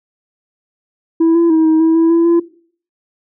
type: tone with pitch steps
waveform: sine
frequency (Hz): 328.4 / 337.2 / 320 / 317.3 / 324.2 / 328.7 / 334.8 / 339.3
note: E4 / E4 / D#4 / D#4 / E4 / E4 / E4 / F4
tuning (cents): -6 / +39 / +49 / +34 / -29 / -5 / +27 / -50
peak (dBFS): -5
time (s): 1.2-2.4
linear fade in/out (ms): 10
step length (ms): 150
effects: noise-tail reverb RT60 0.5 s tail -19 dB re dry + tanh soft clip ceiling -7 dBFS